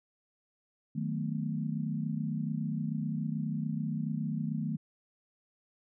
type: chord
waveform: sine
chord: B dominant seventh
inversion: first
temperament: equal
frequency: 155.56 / 185 / 220 / 246.9 Hz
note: D#3 / F#3 / A3 / B3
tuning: 0 / 0 / 0 / 0 cents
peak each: -34 / -39 / -35 / -40 dBFS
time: 0.95-4.77 s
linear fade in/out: 10 ms
effects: none